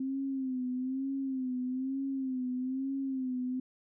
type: tone with vibrato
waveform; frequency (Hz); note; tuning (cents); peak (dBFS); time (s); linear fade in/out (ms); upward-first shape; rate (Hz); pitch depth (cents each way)
sine; 261.6; C4; 0; -31; 0-3.6; 5; sine; 1.1; 70
effects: none